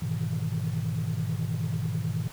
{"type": "chord", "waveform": "sine", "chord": "E major seventh", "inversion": "first", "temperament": "equal", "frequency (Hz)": [103.83, 123.47, 155.56, 164.81], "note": ["G#2", "B2", "D#3", "E3"], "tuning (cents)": [0, 0, 0, 0], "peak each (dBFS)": -31, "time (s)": [0.02, 2.28], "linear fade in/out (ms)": 5, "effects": ["tanh soft clip ceiling -21 dBFS", "pink hiss -47 dBFS RMS until 2.32 s"]}